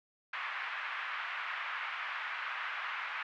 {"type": "band-pass noise", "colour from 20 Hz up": "pink", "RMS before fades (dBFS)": -39, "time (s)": [0.33, 3.23], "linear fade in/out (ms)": 5, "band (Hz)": [1100, 2500], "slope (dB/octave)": 24, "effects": []}